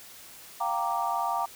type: chord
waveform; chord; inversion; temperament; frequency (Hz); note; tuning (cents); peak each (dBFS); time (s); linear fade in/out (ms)
sine; G minor seventh; third; equal with one note detuned; 698.5 / 779 / 932.3 / 1174.7; F5 / G5 / Bb5 / D6; 0 / -11 / 0 / 0; -32 / -32 / -30 / -32; 0.6-1.46; 10
effects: white hiss -48 dBFS RMS until 1.55 s